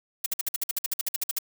blue noise bursts, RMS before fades -26 dBFS, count 16, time 0.24-1.387 s, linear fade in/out 5 ms, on 22 ms, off 53 ms, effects none

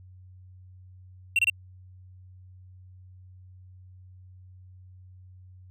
triangle tone bursts, 2730 Hz, F7, 40 cents flat, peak -17 dBFS, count 3, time 1.36-1.499 s, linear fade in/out 2 ms, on 29 ms, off 26 ms, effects added 92 Hz sine -47 dBFS peak until 5.7 s

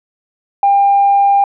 sine tone, 799 Hz, G5, 33 cents sharp, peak -6 dBFS, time 0.63-1.44 s, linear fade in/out 2 ms, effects tanh soft clip ceiling -3 dBFS

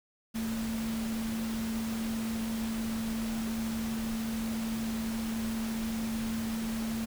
sine tone in noise, 224.3 Hz, A3, 34 cents sharp, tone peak -31 dBFS, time 0.34-7.06 s, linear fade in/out 20 ms, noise pink, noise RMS -41 dBFS, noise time 0.34-7.06 s, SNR +7 dB, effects none

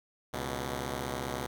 5% pulse tone pair together, 69.3 / 123.73 Hz, C#2 / B2, 0 / +4 cents, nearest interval minor seventh, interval 1004 cents, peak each -25 dBFS, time 0.33-1.47 s, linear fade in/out 10 ms, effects none

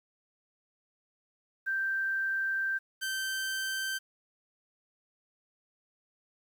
sine / sawtooth tone pair in turn, 1568 / 1554.5 Hz, G6 / G6, 0 / -15 cents, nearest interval unison, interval 15 cents, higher first, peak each -28 dBFS, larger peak neither, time 1.66-2.79 / 3.01-3.99 s, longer first, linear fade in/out 20 ms, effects 10-bit

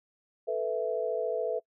sine chord, A suspended second, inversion none, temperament equal, 440 / 493.9 / 659.3 Hz, A4 / B4 / E5, 0 / 0 / 0 cents, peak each -32 dBFS, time 0.47-1.6 s, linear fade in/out 20 ms, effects noise-tail reverb RT60 0.1 s tail -25 dB re dry

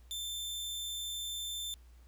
sawtooth tone, 3554 Hz, A7, 17 cents sharp, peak -34 dBFS, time 0.11-1.74 s, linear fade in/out 0 ms, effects added 60 Hz sine -54 dBFS peak until 2.07 s + pink hiss -69 dBFS RMS until 2.07 s

